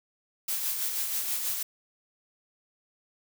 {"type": "noise with tremolo", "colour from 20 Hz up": "blue", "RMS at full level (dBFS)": -29, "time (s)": [0.48, 1.63], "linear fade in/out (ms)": 5, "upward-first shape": "sine", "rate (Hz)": 6.2, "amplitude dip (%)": 40, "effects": []}